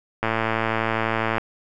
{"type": "click train", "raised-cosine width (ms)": 0.5, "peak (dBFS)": -7, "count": 130, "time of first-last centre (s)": [0.23, 1.382], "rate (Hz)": 112, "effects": []}